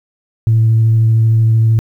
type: tone with vibrato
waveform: sine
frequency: 112.2 Hz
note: A2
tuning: 34 cents sharp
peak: -6 dBFS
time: 0.47-1.79 s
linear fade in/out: 0 ms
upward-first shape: triangle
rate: 13 Hz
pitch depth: 14 cents each way
effects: tanh soft clip ceiling -4 dBFS + 8-bit